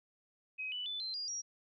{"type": "tone with pitch steps", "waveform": "sine", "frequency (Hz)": [2531, 2975, 3498, 4112, 4833, 5682], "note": ["D#7", "F#7", "A7", "C8", "D8", "F8"], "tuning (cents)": [29, 9, -11, -31, 49, 29], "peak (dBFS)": -37, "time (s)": [0.58, 1.42], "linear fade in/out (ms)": 20, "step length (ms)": 140, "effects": []}